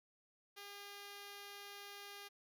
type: tone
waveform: 5% pulse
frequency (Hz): 404.1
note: G#4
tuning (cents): -47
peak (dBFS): -39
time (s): 0.56-2.29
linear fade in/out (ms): 20
effects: none